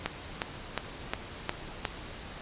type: click train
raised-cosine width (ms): 0.3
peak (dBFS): -12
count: 6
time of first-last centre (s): 0.06-1.852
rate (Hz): 2.79
effects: pink hiss -43 dBFS RMS until 2.41 s + resampled to 8000 Hz